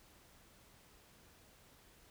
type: silence
effects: pink hiss -64 dBFS RMS until 2.1 s